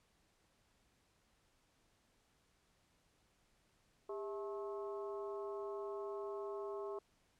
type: harmonic tone with a mistuned harmonic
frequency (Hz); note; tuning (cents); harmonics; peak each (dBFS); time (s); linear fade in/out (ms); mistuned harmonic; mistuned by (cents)
216.2; A3; -30; 2 / 3 / 4 / 5 / 6; -42 / -50 / -55 / -51 / -60; 4.09-6.99; 5; 2; -120
effects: pink hiss -75 dBFS RMS until 7.39 s + low-pass 10000 Hz 12 dB/octave